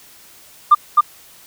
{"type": "tone with echo", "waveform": "sine", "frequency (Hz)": 1197, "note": "D6", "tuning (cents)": 33, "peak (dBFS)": -3, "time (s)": [0.71, 0.75], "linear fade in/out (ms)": 10, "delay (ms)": 260, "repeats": 1, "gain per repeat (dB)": -2, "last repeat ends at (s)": 1.01, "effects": ["tanh soft clip ceiling 0 dBFS", "white hiss -45 dBFS RMS until 1.46 s"]}